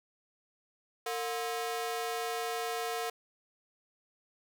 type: ring-modulated tone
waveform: sawtooth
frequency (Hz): 587.3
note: D5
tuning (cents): 0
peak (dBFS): -26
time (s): 1.06-3.1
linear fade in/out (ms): 5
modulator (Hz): 130
effects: none